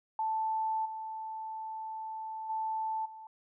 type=tone with level steps; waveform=sine; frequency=880 Hz; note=A5; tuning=in tune; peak=-29 / -37 / -31 / -45 dBFS; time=0.19-3.27 s; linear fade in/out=2 ms; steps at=0.85 / 2.49 / 3.05 s; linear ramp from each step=10 ms; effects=none